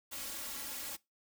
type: noise with comb filter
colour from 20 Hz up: white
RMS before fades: -42 dBFS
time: 0.11-0.97 s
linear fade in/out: 20 ms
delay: 3.6 ms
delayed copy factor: +0.85
effects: noise-tail reverb RT60 0.2 s tail -21 dB re dry